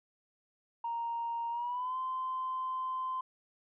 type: tone with pitch glide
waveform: sine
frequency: 932.3 to 1034.5 Hz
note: A#5 to C6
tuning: 0 to -20 cents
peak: -32 dBFS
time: 0.84-3.21 s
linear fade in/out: 5 ms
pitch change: +180 cents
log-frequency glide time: 1.5-1.97 s
effects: tanh soft clip ceiling -28 dBFS